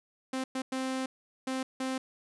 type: tone bursts at uneven times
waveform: sawtooth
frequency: 261.6 Hz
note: C4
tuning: in tune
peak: -27 dBFS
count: 5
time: 0.33-0.44 / 0.55-0.62 / 0.72-1.06 / 1.47-1.63 / 1.8-1.98 s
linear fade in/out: 5 ms
effects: resampled to 24000 Hz